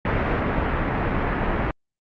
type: low-pass noise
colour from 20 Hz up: pink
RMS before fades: -23 dBFS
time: 0.05-1.71 s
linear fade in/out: 2 ms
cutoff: 2100 Hz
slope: 24 dB/octave
effects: Opus 48 kbps